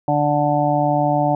harmonic tone, 146.83 Hz, D3, in tune, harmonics 1 / 2 / 4 / 5 / 6, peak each -22 / -22 / -21 / -19 / -23 dBFS, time 0.08-1.35 s, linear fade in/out 2 ms, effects none

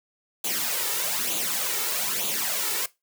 white noise with flanger, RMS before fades -27 dBFS, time 0.44-2.86 s, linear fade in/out 5 ms, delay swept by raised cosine 0.28 to 2.28 ms, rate 1.1 Hz, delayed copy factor +0.65, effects noise-tail reverb RT60 0.2 s tail -19 dB re dry + high-pass 200 Hz 12 dB/octave

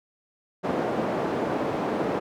white band-pass noise, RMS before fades -27 dBFS, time 0.63-2.2 s, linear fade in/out 20 ms, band 200 to 570 Hz, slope 12 dB/octave, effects none

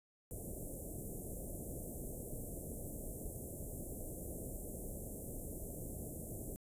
pink band-stop noise, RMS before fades -45 dBFS, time 0.31-6.56 s, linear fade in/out 0 ms, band 640 to 7800 Hz, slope 48 dB/octave, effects resampled to 32000 Hz

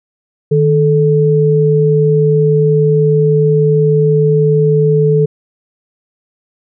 sine tone pair together, 153.8 / 435 Hz, D#3 / A4, -20 / -20 cents, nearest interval octave + tritone, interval 1800 cents, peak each -10 dBFS, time 0.51-5.26 s, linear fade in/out 10 ms, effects none

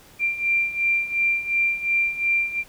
sine beating tone pair, 2369 / 2371.8 Hz, D7 / D7, +14 / +16 cents, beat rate 2.8 Hz, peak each -25 / -21 dBFS, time 0.19-2.64 s, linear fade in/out 50 ms, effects pink hiss -50 dBFS RMS until 2.68 s

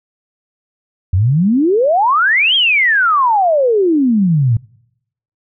sine exponential two-way sweep, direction up then down, 84.9 to 3297 to 108.1 Hz, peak -9 dBFS, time 1.13-4.57 s, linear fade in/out 5 ms, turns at 2.55 s, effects noise-tail reverb RT60 0.8 s tail -25 dB re dry

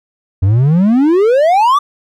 triangle exponential sweep, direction up, 90.2 to 1200 Hz, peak -5 dBFS, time 0.42-1.79 s, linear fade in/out 10 ms, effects none

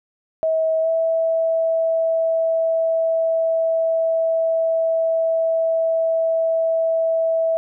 sine tone with pitch glide, 642 to 653.6 Hz, E5 to E5, -46 to -15 cents, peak -16 dBFS, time 0.43-7.57 s, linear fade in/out 0 ms, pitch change +31 cents, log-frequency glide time 0.81-0.88 s, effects none

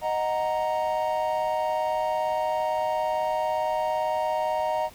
triangle chord, D# minor, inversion none, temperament equal, 622.3 / 740 / 932.3 Hz, D#5 / F#5 / A#5, 0 / 0 / 0 cents, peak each -25 / -28 / -26 dBFS, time 0.01-4.9 s, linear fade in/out 50 ms, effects pink hiss -50 dBFS RMS until 4.94 s

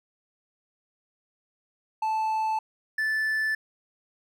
triangle tone pair in turn, 876 / 1752 Hz, A5 / A6, -8 / -8 cents, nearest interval octave, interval 1200 cents, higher second, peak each -22 dBFS, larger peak neither, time 2.02-2.59 / 2.98-3.55 s, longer neither, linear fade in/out 5 ms, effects none

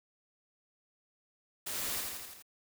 white noise with echo, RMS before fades -38 dBFS, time 1.66-2.01 s, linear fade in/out 10 ms, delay 83 ms, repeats 5, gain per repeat -3 dB, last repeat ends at 2.425 s, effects none

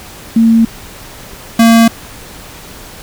sine / square tone pair in turn, 227.1 / 228.7 Hz, A#3 / A#3, -45 / -33 cents, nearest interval unison, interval 12 cents, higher second, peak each -4 dBFS, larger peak neither, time 0.36-0.65 / 1.59-1.88 s, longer neither, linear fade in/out 5 ms, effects pink hiss -32 dBFS RMS until 3.02 s

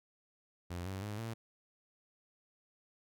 sawtooth tone with pitch steps, 87.8 / 95.75 / 104.41 / 113.86 Hz, F2 / G2 / G#2 / A#2, +10 / -40 / +10 / -40 cents, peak -35 dBFS, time 0.7-1.34 s, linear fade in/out 10 ms, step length 160 ms, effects none

